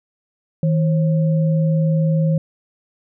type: tone pair together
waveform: sine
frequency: 159.9 / 537.8 Hz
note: D#3 / C5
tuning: +48 / +47 cents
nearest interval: octave + major sixth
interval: 2099 cents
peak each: -14 / -25 dBFS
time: 0.63-2.38 s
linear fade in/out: 2 ms
effects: none